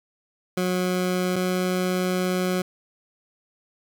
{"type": "tone pair in turn", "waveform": "20% pulse", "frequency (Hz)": [182.1, 182.91], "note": ["F#3", "F#3"], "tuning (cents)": [-27, -20], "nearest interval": "unison", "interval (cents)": 7, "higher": "second", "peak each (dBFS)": [-17, -17], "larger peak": "neither", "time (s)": [[0.57, 1.36], [1.36, 2.62]], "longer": "second", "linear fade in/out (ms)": 5, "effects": []}